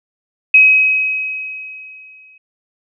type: tone with exponential decay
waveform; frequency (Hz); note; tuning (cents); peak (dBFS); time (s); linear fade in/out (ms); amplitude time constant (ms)
sine; 2541; D#7; +36; -3; 0.54-2.38; 5; 400
effects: none